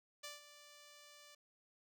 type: tone with ADSR envelope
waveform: 5% pulse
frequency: 587.3 Hz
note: D5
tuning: in tune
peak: -34 dBFS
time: 0.23-1.35 s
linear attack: 13 ms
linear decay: 160 ms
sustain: -13 dB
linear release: 5 ms
effects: none